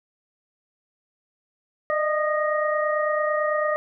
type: tone cluster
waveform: sine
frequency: 603 / 632 / 1229 / 1873 Hz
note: D5 / D#5 / D#6 / A#6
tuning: +46 / +27 / -22 / +8 cents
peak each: -23 / -31 / -26 / -29 dBFS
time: 1.9-3.76 s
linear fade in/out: 0 ms
effects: none